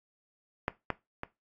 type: clicks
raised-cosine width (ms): 0.5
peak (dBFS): -13 / -14 / -20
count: 3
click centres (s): 0.681 / 0.903 / 1.234
effects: noise-tail reverb RT60 0.2 s tail -17 dB re dry + AAC 48 kbps